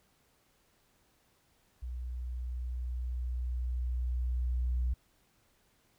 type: tone with level ramp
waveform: sine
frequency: 61.6 Hz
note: B1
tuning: 4 cents flat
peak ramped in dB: -36 to -26 dBFS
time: 1.82-4.94 s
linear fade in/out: 10 ms
effects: tanh soft clip ceiling -25 dBFS + pink hiss -70 dBFS RMS until 5.98 s